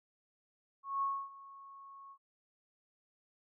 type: tone with ADSR envelope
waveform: sine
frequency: 1100 Hz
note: C#6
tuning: 14 cents flat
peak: -30 dBFS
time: 0.83-2.18 s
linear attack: 190 ms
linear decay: 270 ms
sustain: -20 dB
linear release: 67 ms
effects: none